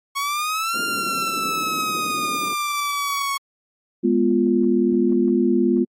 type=exponential two-way sweep; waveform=sawtooth; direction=up then down; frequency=1103 to 1400 to 1103 Hz; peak=-18 dBFS; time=0.15-3.38 s; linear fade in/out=20 ms; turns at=0.8 s
type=band-pass noise; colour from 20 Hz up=pink; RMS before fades=-34 dBFS; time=0.74-2.54 s; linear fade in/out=10 ms; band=200 to 430 Hz; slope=24 dB/octave
type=chord; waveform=sine; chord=F diminished; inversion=first; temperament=equal; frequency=207.7 / 246.9 / 349.2 Hz; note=Ab3 / Cb4 / F4; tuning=0 / 0 / 0 cents; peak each=-21 / -19 / -19 dBFS; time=4.03-5.85 s; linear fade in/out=20 ms
effects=AAC 48 kbps